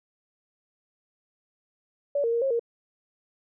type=tone with pitch steps; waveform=sine; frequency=571 / 463 / 467.8 / 540 / 467.5 Hz; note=D5 / A#4 / A#4 / C#5 / A#4; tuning=-49 / -12 / +6 / -45 / +5 cents; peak=-22 dBFS; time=2.15-2.595 s; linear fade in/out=5 ms; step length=89 ms; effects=none